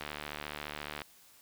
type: click train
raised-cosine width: 0.3 ms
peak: -22 dBFS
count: 76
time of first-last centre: 0.01-1.018 s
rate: 74.4 Hz
effects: white hiss -60 dBFS RMS until 1.41 s